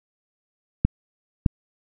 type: clicks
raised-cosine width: 5 ms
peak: -4 dBFS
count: 2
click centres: 0.85 / 1.462 s
effects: none